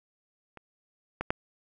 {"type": "clicks", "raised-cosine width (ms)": 0.5, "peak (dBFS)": [-30, -16, -10], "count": 3, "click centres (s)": [0.573, 1.21, 1.305], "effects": []}